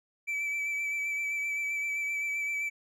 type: tone with vibrato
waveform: triangle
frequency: 2312 Hz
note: D7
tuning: 28 cents flat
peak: -28 dBFS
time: 0.27-2.7 s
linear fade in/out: 20 ms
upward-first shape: sine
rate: 7.7 Hz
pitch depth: 23 cents each way
effects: none